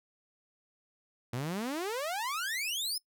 sawtooth exponential sweep, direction up, 115 to 5274 Hz, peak -29 dBFS, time 1.33-2.98 s, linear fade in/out 5 ms, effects noise-tail reverb RT60 0.1 s tail -22 dB re dry

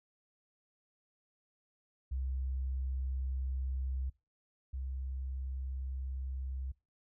sine tone pair in turn, 65.41 / 65.71 Hz, C2 / C2, 0 / +8 cents, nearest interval unison, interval 8 cents, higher second, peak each -33 / -36 dBFS, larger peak first, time 2.11-4.1 / 4.73-6.72 s, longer neither, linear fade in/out 10 ms, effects noise-tail reverb RT60 0.3 s tail -24 dB re dry

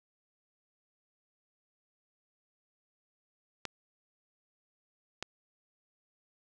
clicks, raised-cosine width 0.2 ms, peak -18 dBFS, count 2, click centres 3.653 / 5.226 s, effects none

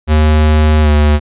square tone with pitch glide, 76.8 to 74.57 Hz, D#2 to D2, -22 to +27 cents, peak -7 dBFS, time 0.07-1.2 s, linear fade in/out 50 ms, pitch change -51 cents, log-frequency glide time 0.82-0.88 s, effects resampled to 8000 Hz

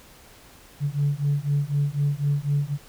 sine beating tone pair, 141.7 / 145.7 Hz, C#3 / D3, +38 / -13 cents, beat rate 4 Hz, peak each -23 dBFS, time 0.8-2.78 s, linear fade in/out 50 ms, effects tanh soft clip ceiling -15 dBFS + pink hiss -50 dBFS RMS until 2.88 s

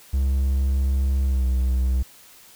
triangle tone with pitch glide, 67.1 to 63.66 Hz, C2 to C2, +44 to -47 cents, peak -16 dBFS, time 0.13-2.03 s, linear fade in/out 10 ms, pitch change -91 cents, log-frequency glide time 1.25-1.45 s, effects white hiss -49 dBFS RMS until 2.55 s

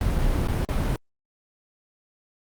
brown noise with dropouts, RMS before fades -23 dBFS, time 0.01-0.96 s, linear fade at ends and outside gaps 1 ms, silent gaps 0.182-0.186 / 0.474-0.484 / 0.65-0.688 s, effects Opus 48 kbps

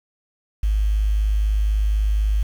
sine tone with quantisation, 52 Hz, G#1, 3 cents sharp, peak -16 dBFS, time 0.63-2.43 s, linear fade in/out 5 ms, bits 7, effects none

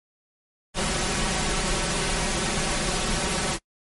pink noise with comb filter, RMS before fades -25 dBFS, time 0.74-3.59 s, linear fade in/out 50 ms, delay 5.3 ms, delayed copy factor +0.75, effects noise-tail reverb RT60 0.1 s tail -26 dB re dry + MP3 48 kbps

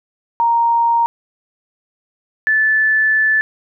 sine tone pair in turn, 932.3 / 1745.8 Hz, A#5 / A6, 0 / -14 cents, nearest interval major seventh, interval 1086 cents, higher second, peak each -11 / -11 dBFS, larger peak neither, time 0.4-1.06 / 2.47-3.41 s, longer second, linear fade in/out 0 ms, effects none

